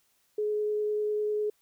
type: tone with vibrato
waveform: sine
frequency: 421.9 Hz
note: G#4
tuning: 27 cents sharp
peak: -26 dBFS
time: 0.38-1.5 s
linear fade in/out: 5 ms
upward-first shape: triangle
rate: 10 Hz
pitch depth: 9 cents each way
effects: white hiss -70 dBFS RMS until 1.61 s